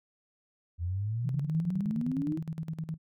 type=exponential sweep; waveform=sine; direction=up; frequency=82.41 to 326.6 Hz; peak=-29 dBFS; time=0.78-2.4 s; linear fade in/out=50 ms
type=tone with tremolo; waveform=sine; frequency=160.2 Hz; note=E3; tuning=49 cents flat; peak=-31 dBFS; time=1.24-2.98 s; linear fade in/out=20 ms; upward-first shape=square; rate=9.7 Hz; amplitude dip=80%
effects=none